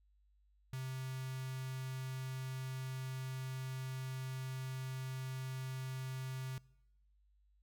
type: tone with notch filter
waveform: square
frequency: 130.81 Hz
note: C3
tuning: in tune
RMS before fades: -42 dBFS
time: 0.73-6.58 s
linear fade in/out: 2 ms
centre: 500 Hz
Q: 0.56
effects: noise-tail reverb RT60 0.9 s tail -23 dB re dry + added 50 Hz sine -68 dBFS peak until 7.62 s